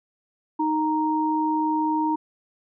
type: tone pair together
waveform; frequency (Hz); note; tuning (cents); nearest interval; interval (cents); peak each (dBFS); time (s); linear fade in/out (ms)
sine; 311 / 932; D#4 / A#5; -1 / -1; octave + perfect fifth; 1900; -23; 0.59-2.16; 10
effects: none